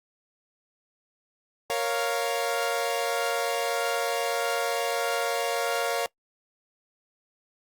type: chord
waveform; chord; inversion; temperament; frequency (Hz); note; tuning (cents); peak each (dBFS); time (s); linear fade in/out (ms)
sawtooth; Bb minor; none; equal; 466.2 / 554.4 / 698.5; Bb4 / Db5 / F5; 0 / 0 / 0; -26; 1.7-6.06; 0
effects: noise-tail reverb RT60 0.1 s tail -23 dB re dry + Opus 48 kbps